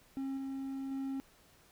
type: tone with level steps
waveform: triangle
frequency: 269.7 Hz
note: C#4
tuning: 47 cents flat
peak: -33 / -35 / -33 dBFS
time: 0.17-1.2 s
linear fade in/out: 0 ms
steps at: 0.37 / 0.91 s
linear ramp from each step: 5 ms
effects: pink hiss -64 dBFS RMS until 1.71 s